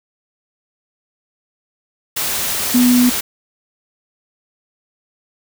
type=tone in noise; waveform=sine; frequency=246.9 Hz; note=B3; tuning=in tune; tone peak=-9 dBFS; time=2.74-3.1 s; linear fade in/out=10 ms; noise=white; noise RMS=-20 dBFS; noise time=2.16-3.21 s; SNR=+8 dB; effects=none